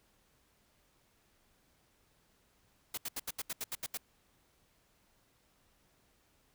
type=noise bursts; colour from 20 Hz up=white; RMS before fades=-38 dBFS; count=10; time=2.94-3.974 s; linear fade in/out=5 ms; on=35 ms; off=76 ms; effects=pink hiss -71 dBFS RMS until 6.54 s